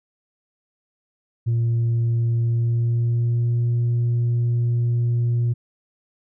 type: tone with pitch glide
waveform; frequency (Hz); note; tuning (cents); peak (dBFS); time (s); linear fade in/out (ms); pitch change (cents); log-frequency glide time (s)
sine; 116.54 to 119.06; A#2 to A#2; 0 to +37; -15; 1.46-5.54; 20; +37; 2.4-3.67
effects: tanh soft clip ceiling -16 dBFS